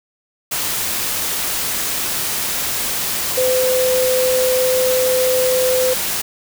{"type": "tone in noise", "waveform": "sine", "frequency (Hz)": 510, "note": "C5", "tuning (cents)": -44, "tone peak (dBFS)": -14, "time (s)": [3.37, 5.94], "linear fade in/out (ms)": 10, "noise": "white", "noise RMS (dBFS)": -21, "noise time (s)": [0.51, 6.22], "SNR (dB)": 4, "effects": []}